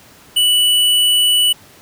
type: tone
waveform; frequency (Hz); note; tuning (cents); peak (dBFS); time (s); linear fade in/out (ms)
square; 2960; F#7; 0; -11; 0.36-1.53; 10
effects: pink hiss -44 dBFS RMS until 1.81 s + high-pass 80 Hz 12 dB/octave